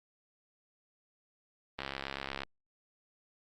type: click train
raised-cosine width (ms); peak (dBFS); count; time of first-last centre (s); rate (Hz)
0.3; -20; 45; 1.79-2.434; 68.3
effects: Opus 32 kbps